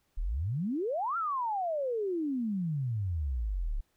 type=exponential two-way sweep; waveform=sine; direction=up then down; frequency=32.7 to 1396.9 to 32.7 Hz; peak=-29 dBFS; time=0.17-3.81 s; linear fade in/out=10 ms; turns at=1.17 s; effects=pink hiss -74 dBFS RMS until 3.96 s